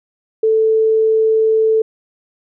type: tone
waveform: sine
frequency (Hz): 441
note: A4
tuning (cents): +4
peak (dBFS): -10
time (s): 0.43-1.82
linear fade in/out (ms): 5
effects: none